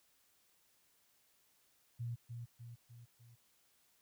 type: tone with echo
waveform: sine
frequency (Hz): 118.5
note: A#2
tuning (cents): +29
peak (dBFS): -38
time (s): 1.99-2.16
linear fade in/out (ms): 20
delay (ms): 300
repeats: 4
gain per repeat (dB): -5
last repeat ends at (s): 3.36
effects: white hiss -73 dBFS RMS until 4.01 s